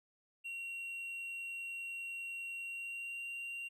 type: tone with pitch glide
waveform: triangle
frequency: 2745 to 2764 Hz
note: F7 to F7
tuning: -31 to -19 cents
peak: -39 dBFS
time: 0.44-3.69 s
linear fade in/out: 20 ms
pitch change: +12 cents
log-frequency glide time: 2.57-3.22 s
effects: none